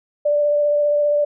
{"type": "tone with vibrato", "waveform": "sine", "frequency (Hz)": 587.3, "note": "D5", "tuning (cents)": 0, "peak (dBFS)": -14, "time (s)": [0.25, 1.25], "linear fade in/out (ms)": 10, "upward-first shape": "triangle", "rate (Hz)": 15, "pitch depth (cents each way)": 15, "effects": []}